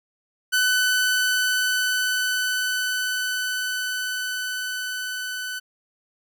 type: tone with level ramp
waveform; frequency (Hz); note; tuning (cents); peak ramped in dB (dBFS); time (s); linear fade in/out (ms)
sawtooth; 1503; F#6; +27; -14 to -25; 0.52-5.6; 20
effects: none